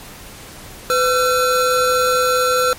square tone pair together, 504 / 1352.9 Hz, B4 / E6, +35 / +45 cents, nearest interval octave + perfect fourth, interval 1710 cents, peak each -17 dBFS, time 0.9-2.73 s, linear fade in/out 0 ms, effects pink hiss -37 dBFS RMS until 2.78 s + MP3 64 kbps

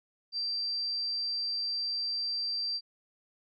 sine tone, 4699 Hz, D8, in tune, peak -30 dBFS, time 0.32-2.81 s, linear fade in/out 50 ms, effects none

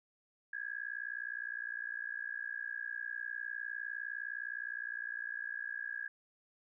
sine tone with amplitude modulation, 1652 Hz, G#6, 10 cents flat, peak -34 dBFS, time 0.53-6.08 s, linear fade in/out 5 ms, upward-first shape sine, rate 59.7 Hz, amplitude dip 100%, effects none

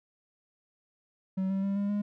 triangle tone with pitch steps, 189.6 / 193.47 / 197.42 / 201.5 / 205.6 Hz, F#3 / G3 / G3 / G3 / G#3, +43 / -22 / +13 / +48 / -17 cents, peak -25 dBFS, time 1.37-2.02 s, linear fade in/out 10 ms, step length 130 ms, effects none

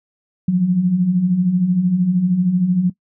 sine beating tone pair, 169.8 / 182.8 Hz, F3 / F#3, -48 / -21 cents, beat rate 13 Hz, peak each -22 / -13 dBFS, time 0.48-2.9 s, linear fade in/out 5 ms, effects noise-tail reverb RT60 0.1 s tail -19 dB re dry

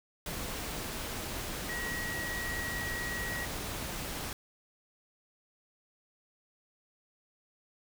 sine tone in noise, 1911 Hz, A#6, 43 cents sharp, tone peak -36 dBFS, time 1.69-3.45 s, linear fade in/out 2 ms, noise pink, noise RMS -38 dBFS, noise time 0.26-4.33 s, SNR -1 dB, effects none

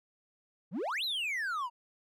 triangle exponential two-way sweep, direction up then down, 145.5 to 4186 to 917 Hz, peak -30 dBFS, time 0.71-1.7 s, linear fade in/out 50 ms, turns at 1.04 s, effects none

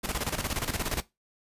pink noise with tremolo, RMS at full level -29 dBFS, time 0.03-1.02 s, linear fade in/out 20 ms, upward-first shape square, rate 17 Hz, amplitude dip 70%, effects noise-tail reverb RT60 0.2 s tail -19 dB re dry + resampled to 32000 Hz

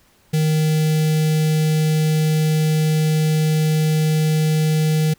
square tone with notch filter, 155.56 Hz, D#3, in tune, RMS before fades -17 dBFS, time 0.33-5.14 s, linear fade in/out 10 ms, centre 1100 Hz, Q 0.6, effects pink hiss -56 dBFS RMS until 5.18 s

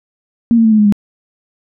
sine tone with pitch steps, 233.1 / 227 / 221 / 215.2 / 209.6 / 204.1 Hz, A#3 / A#3 / A3 / A3 / G#3 / G#3, 0 / -46 / +8 / -38 / +16 / -30 cents, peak -6 dBFS, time 0.51-0.924 s, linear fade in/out 0 ms, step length 69 ms, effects none

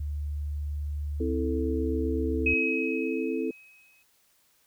sine tone, 73.42 Hz, D2, in tune, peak -29 dBFS, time 0-2.54 s, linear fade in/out 5 ms
sine chord, A minor, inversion first, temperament equal, 261.6 / 329.6 / 440 Hz, C4 / E4 / A4, 0 / 0 / 0 cents, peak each -31 dBFS, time 1.2-3.51 s, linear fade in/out 5 ms
sine tone with exponential decay, 2547 Hz, D#7, 40 cents sharp, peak -21 dBFS, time 2.46-4.03 s, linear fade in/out 5 ms, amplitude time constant 340 ms
effects white hiss -66 dBFS RMS until 4.66 s

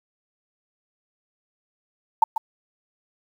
sine tone with echo, 890 Hz, A5, 20 cents sharp, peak -10 dBFS, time 2.22-2.24 s, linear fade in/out 5 ms, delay 140 ms, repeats 1, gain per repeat -10 dB, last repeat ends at 2.38 s, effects 8-bit

